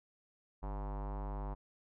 square tone with low-pass filter, 50.1 Hz, G1, 38 cents sharp, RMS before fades -40 dBFS, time 0.62-1.55 s, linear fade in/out 20 ms, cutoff 940 Hz, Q 3.5, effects none

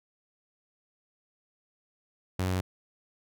sawtooth tone, 92.5 Hz, F#2, in tune, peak -23 dBFS, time 2.39-2.61 s, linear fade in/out 5 ms, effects none

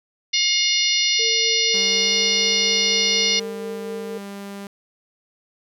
harmonic tone, 715 Hz, F5, 41 cents sharp, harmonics 3 / 4 / 5 / 6 / 7 / 8, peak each -24 / -24 / -24 / -24 / -24 / -24 dBFS, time 0.33-3.4 s, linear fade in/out 10 ms
sine tone with tremolo, 452.2 Hz, A4, 47 cents sharp, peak -27 dBFS, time 1.19-4.18 s, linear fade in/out 5 ms, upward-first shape sine, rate 4.1 Hz, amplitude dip 30%
sawtooth tone with pitch glide, 196 to 199.66 Hz, G3 to G3, 0 to +32 cents, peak -28 dBFS, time 1.74-4.67 s, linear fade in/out 2 ms, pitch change +32 cents, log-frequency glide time 2.03-2.08 s
effects none

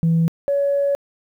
sine tone pair in turn, 164.81 / 563.1 Hz, E3 / C#5, 0 / +27 cents, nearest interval octave + major sixth, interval 2127 cents, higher second, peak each -12 / -15 dBFS, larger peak first, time 0.03-0.28 / 0.48-0.95 s, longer second, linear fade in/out 0 ms, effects tanh soft clip ceiling -11 dBFS + 9-bit

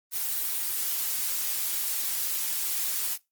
blue noise, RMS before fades -29 dBFS, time 0.11-3.18 s, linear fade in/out 50 ms, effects noise-tail reverb RT60 0.2 s tail -20 dB re dry + Opus 24 kbps

